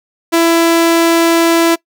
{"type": "tone", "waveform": "sawtooth", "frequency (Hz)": 333.6, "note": "E4", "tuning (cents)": 21, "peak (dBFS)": -4, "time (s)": [0.32, 1.76], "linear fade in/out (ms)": 20, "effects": ["noise-tail reverb RT60 0.1 s tail -22 dB re dry"]}